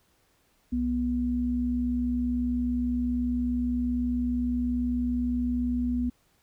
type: tone pair together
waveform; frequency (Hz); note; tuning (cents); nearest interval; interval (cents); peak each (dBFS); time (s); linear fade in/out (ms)
sine; 63.1 / 244.4; B1 / B3; +38 / -18; octave + major seventh; 2344; -32 / -25; 0.72-6.1; 10
effects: pink hiss -67 dBFS RMS until 6.42 s